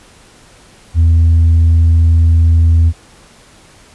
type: tone with tanh clipping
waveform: sine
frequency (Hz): 82.41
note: E2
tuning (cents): 0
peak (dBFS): -6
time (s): 0.94-2.93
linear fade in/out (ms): 50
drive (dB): 1
effects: pink hiss -43 dBFS RMS until 3.94 s + resampled to 24000 Hz